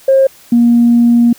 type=tone pair in turn; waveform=sine; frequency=536 / 236.8 Hz; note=C5 / A#3; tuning=+42 / +27 cents; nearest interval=octave + major second; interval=1415 cents; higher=first; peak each=-4 dBFS; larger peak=neither; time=0.08-0.27 / 0.52-1.33 s; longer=second; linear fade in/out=5 ms; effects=tanh soft clip ceiling 0 dBFS + white hiss -42 dBFS RMS until 1.38 s